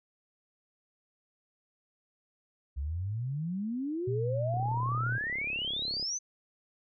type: exponential sweep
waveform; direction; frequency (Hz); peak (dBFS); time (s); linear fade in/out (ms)
sine; up; 65.41 to 6272; -31; 2.76-6.19; 20
type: tone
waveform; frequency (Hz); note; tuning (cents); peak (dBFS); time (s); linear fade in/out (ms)
sine; 120; B2; -49; -30; 4.07-5.18; 10
type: click train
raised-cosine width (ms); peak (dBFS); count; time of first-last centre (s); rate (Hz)
2; -33; 52; 4.54-6.027; 34.3
effects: none